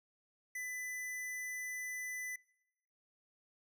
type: tone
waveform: square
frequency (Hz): 2000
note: B6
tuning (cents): +21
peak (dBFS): -40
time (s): 0.55-2.36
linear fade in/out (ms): 5
effects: noise-tail reverb RT60 0.9 s tail -24 dB re dry